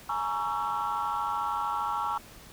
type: chord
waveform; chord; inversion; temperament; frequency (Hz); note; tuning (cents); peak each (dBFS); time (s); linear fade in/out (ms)
sine; A# half-diminished seventh; third; just; 839.1 / 932.3 / 1118.8 / 1342.6; G#5 / A#5 / C#6 / E6; +18 / 0 / +16 / +31; -32; 0.09-2.18; 5
effects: tanh soft clip ceiling -22 dBFS + pink hiss -50 dBFS RMS until 2.52 s